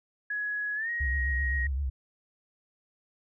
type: tone with pitch glide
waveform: sine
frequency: 1679 to 1884.6 Hz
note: G#6 to A#6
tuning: +18 to +18 cents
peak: -29 dBFS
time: 0.3-1.67 s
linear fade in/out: 5 ms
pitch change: +200 cents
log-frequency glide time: 0.75-0.9 s
type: tone with vibrato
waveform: sine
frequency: 68.1 Hz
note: C#2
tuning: 30 cents flat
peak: -27 dBFS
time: 1-1.9 s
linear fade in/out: 10 ms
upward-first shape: triangle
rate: 7.7 Hz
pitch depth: 130 cents each way
effects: none